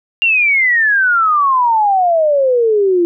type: exponential sweep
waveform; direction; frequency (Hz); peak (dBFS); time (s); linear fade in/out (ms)
sine; down; 2805 to 338.6; -9; 0.22-3.05; 0
effects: none